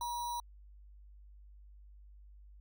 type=tone with sample-and-hold; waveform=sine; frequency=955 Hz; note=A#5; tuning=42 cents sharp; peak=-35 dBFS; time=0.01-0.4 s; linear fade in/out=2 ms; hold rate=4900 Hz; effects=added 50 Hz sine -53 dBFS peak until 2.6 s